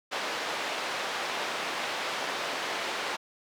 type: band-pass noise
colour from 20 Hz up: pink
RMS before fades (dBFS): -33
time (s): 0.11-3.17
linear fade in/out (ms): 20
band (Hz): 550 to 4100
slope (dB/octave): 12
effects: none